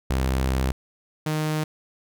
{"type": "tone pair in turn", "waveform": "sawtooth", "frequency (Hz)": [65.41, 154.45], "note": ["C2", "D#3"], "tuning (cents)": [0, -12], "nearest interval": "octave + minor third", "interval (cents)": 1488, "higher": "second", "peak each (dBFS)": [-17, -19], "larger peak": "first", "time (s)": [[0.1, 0.72], [1.26, 1.64]], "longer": "first", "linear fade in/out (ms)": 5, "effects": []}